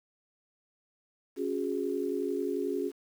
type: chord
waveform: sine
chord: C# suspended fourth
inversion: none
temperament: equal with one note detuned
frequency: 277.2 / 364.1 / 415.3 Hz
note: C#4 / F#4 / G#4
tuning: 0 / -28 / 0 cents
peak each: -34 / -33 / -33 dBFS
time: 1.36-2.92 s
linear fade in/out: 50 ms
effects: 9-bit